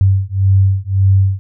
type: beating tone pair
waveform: sine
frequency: 95.8 / 97.6 Hz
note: G2 / G2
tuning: -39 / -7 cents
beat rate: 1.8 Hz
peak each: -12 dBFS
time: 0.01-1.39 s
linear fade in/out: 0 ms
effects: none